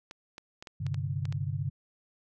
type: clicks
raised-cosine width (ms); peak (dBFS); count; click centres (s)
0.2; -26; 8; 0.111 / 0.381 / 0.625 / 0.672 / 0.866 / 0.944 / 1.254 / 1.325
type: chord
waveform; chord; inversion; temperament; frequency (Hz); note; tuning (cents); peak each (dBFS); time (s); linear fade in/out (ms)
sine; G suspended fourth; none; equal; 98 / 130.81 / 146.83; G2 / C3 / D3; 0 / 0 / 0; -34; 0.8-1.7; 10
effects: none